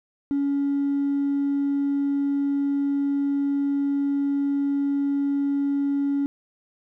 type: tone with hard clipping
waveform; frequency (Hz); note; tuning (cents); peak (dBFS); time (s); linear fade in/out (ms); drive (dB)
sine; 281.1; C#4; +24; -21; 0.31-6.26; 0; 1
effects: none